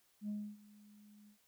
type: tone with ADSR envelope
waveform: sine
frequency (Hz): 208.5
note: G#3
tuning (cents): +7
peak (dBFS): -35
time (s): 0.21-1.38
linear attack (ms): 77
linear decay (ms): 280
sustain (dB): -23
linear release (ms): 99
effects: tanh soft clip ceiling -35 dBFS + white hiss -73 dBFS RMS until 1.47 s